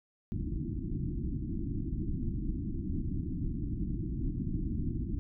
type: low-pass noise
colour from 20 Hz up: pink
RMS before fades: -34 dBFS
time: 0.32-5.19 s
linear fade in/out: 0 ms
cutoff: 340 Hz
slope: 96 dB/octave
effects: none